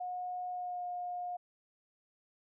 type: tone with pitch glide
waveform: sine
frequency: 724 to 714 Hz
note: F#5 to F5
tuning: -38 to +38 cents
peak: -36 dBFS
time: 0-1.37 s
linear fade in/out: 10 ms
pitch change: -24 cents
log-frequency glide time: 0.5-0.84 s
effects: none